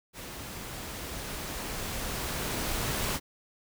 pink noise with level ramp, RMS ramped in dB -42 to -30 dBFS, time 0.13-3.2 s, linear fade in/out 50 ms, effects none

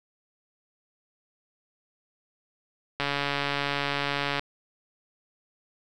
click train, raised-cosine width 0.3 ms, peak -11 dBFS, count 199, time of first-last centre 3-4.394 s, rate 142 Hz, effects none

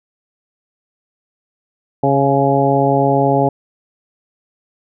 harmonic tone with a mistuned harmonic, 138 Hz, C#3, 7 cents flat, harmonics 1 / 2 / 3 / 4 / 5 / 6, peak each -18 / -18 / -18 / -18 / -18 / -18 dBFS, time 2.03-3.49 s, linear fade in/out 5 ms, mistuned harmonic 6, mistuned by +24 cents, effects none

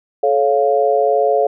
sine chord, A augmented, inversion none, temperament equal with one note detuned, 432.2 / 554.4 / 698.5 Hz, A4 / C#5 / E#5, -31 / 0 / 0 cents, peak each -16 dBFS, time 0.23-1.47 s, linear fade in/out 5 ms, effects none

